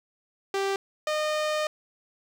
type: tone pair in turn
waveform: sawtooth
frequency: 392 / 611.6 Hz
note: G4 / D#5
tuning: 0 / -30 cents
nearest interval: minor sixth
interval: 770 cents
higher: second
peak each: -21 dBFS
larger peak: neither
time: 0.54-0.76 / 1.07-1.67 s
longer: second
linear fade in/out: 2 ms
effects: low-pass 7000 Hz 12 dB/octave + 9-bit